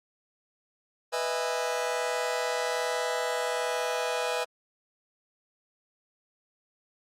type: chord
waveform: sawtooth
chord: E major seventh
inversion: second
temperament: just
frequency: 494.4 / 618.1 / 659.3 / 824.1 Hz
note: B4 / D#5 / E5 / G#5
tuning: +2 / -12 / 0 / -14 cents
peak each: -27 / -31 / -30 / -31 dBFS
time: 1.12-4.45 s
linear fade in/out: 20 ms
effects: low-pass 10000 Hz 12 dB/octave + Opus 48 kbps